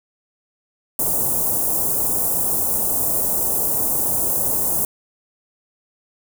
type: band-stop noise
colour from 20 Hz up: white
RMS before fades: -20 dBFS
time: 0.99-4.85 s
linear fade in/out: 2 ms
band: 860 to 8500 Hz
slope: 24 dB/octave
effects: none